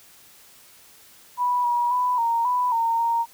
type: tone with pitch steps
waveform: sine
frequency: 983 / 961 / 993 / 927 / 991 / 918 / 928 Hz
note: B5 / B5 / B5 / A#5 / B5 / A#5 / A#5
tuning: -8 / -48 / +9 / -10 / +6 / -27 / -8 cents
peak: -19 dBFS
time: 1.37-3.26 s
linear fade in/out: 50 ms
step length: 270 ms
effects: white hiss -51 dBFS RMS until 3.33 s